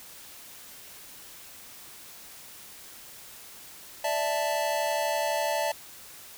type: chord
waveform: square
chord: D suspended second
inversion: none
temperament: equal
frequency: 587.3 / 659.3 / 880 Hz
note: D5 / E5 / A5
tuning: 0 / 0 / 0 cents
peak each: -31 dBFS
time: 4.04-5.72 s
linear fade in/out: 5 ms
effects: white hiss -47 dBFS RMS until 6.37 s